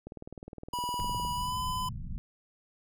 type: click train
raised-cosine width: 2 ms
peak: -29 dBFS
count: 24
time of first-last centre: 0.07-1.249 s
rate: 19.5 Hz
type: tone with pitch glide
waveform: square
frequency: 977 to 1008.5 Hz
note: B5 to B5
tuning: -19 to +36 cents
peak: -32 dBFS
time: 0.73-1.89 s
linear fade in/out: 5 ms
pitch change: +55 cents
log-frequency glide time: 1.33-1.58 s
type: low-pass noise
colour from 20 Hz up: pink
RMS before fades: -38 dBFS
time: 1-2.18 s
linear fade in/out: 0 ms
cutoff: 210 Hz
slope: 48 dB/octave
effects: none